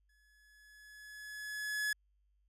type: tone with exponential growth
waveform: 45% pulse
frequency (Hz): 1700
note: G#6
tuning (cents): +40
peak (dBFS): -31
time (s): 0.09-1.93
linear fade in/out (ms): 5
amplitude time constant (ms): 400
effects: added 50 Hz sine -70 dBFS peak until 2.48 s + resampled to 32000 Hz